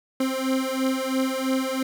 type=beating tone pair; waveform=30% pulse; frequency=261.6 / 264.6 Hz; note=C4 / C4; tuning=0 / +20 cents; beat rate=3 Hz; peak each=-23 dBFS; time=0.2-1.83 s; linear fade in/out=5 ms; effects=none